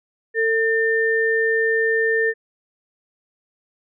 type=tone pair together; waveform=sine; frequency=450 / 1800 Hz; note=A4 / A6; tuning=+39 / +39 cents; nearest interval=2 octaves; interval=2400 cents; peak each=-19 dBFS; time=0.34-2.34 s; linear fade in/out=50 ms; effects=none